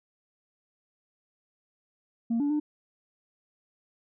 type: tone with pitch steps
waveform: sine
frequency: 231.2 / 288.2 / 299.1 Hz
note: A#3 / D4 / D4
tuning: -14 / -33 / +32 cents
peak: -22 dBFS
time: 2.3-2.6 s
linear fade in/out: 10 ms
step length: 100 ms
effects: tanh soft clip ceiling -22 dBFS